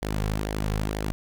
sawtooth tone with flanger, 52.2 Hz, G#1, 10 cents sharp, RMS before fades -28 dBFS, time 0.02-1.12 s, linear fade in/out 0 ms, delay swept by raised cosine 0.75 to 3.35 ms, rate 2.1 Hz, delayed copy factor -0.55, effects none

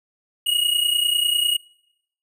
square tone pair together, 2872 / 2902 Hz, F7 / F#7, +48 / -34 cents, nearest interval unison, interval 18 cents, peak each -21 / -22 dBFS, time 0.46-1.57 s, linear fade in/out 10 ms, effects noise-tail reverb RT60 0.8 s tail -26 dB re dry

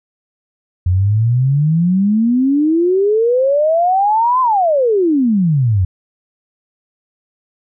sine exponential two-way sweep, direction up then down, 87.31 to 1046.5 to 87.31 Hz, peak -10 dBFS, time 0.86-5.85 s, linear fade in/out 5 ms, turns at 4.41 s, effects none

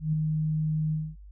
sine tone with ADSR envelope, 155.56 Hz, D#3, in tune, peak -21 dBFS, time 0-1.16 s, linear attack 130 ms, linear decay 4 ms, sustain -3 dB, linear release 240 ms, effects noise-tail reverb RT60 0.1 s tail -23 dB re dry + added 50 Hz sine -44 dBFS peak until 1.31 s

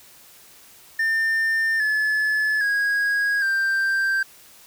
triangle tone with pitch steps, 1800 / 1721.7 / 1646.8 / 1575.2 Hz, A6 / A6 / G#6 / G6, +39 / -38 / -15 / +8 cents, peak -17 dBFS, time 0.99-4.23 s, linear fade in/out 5 ms, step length 810 ms, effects white hiss -49 dBFS RMS until 4.66 s

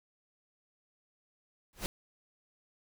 pink noise with exponential growth, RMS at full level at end -30 dBFS, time 1.73-1.86 s, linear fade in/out 0 ms, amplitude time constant 27 ms, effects none

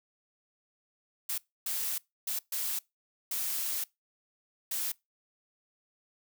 blue noise bursts at uneven times, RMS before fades -33 dBFS, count 6, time 1.29-1.38 / 1.66-1.98 / 2.27-2.39 / 2.52-2.79 / 3.31-3.84 / 4.71-4.92 s, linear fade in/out 5 ms, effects noise-tail reverb RT60 0.2 s tail -23 dB re dry

